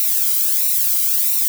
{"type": "noise with flanger", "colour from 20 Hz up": "violet", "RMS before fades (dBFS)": -17, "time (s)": [0, 1.48], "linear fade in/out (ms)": 0, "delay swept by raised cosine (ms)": [0.61, 1.14], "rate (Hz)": 1.5, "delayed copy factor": -0.7, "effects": []}